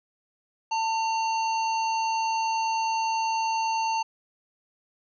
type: harmonic tone with a mistuned harmonic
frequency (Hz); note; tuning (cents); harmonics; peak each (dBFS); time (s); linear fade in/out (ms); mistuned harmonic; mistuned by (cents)
895; A5; +29; 1 / 3 / 5 / 7; -24 / -34 / -38 / -41; 0.71-4.03; 10; 3; +44
effects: none